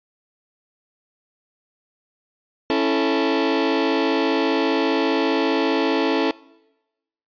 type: chord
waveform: sawtooth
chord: A major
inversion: first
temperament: just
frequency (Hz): 275 / 330 / 440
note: C#4 / E4 / A4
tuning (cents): -14 / +2 / 0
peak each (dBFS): -18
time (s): 2.7-6.31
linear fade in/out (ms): 0
effects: noise-tail reverb RT60 1.0 s tail -23 dB re dry + resampled to 11025 Hz